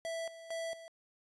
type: tone with tremolo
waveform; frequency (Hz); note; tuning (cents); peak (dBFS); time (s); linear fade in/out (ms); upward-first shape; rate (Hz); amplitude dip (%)
square; 659.3; E5; 0; -37; 0.05-0.88; 0; square; 2.2; 75
effects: resampled to 24000 Hz + 12-bit